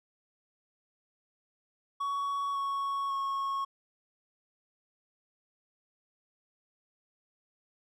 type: tone with pitch steps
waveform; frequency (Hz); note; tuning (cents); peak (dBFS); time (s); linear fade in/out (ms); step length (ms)
triangle; 1121 / 1108.8 / 1096.7; C#6 / C#6 / C#6; +19 / 0 / -19; -28; 2-3.65; 10; 550
effects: none